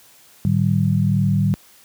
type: tone cluster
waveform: sine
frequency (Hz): 107.5 / 149.5 / 191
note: A2 / D3 / G3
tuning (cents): -40 / +31 / -45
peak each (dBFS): -19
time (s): 0.45-1.54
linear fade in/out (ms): 0
effects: white hiss -50 dBFS RMS until 1.84 s + high-pass 60 Hz 12 dB/octave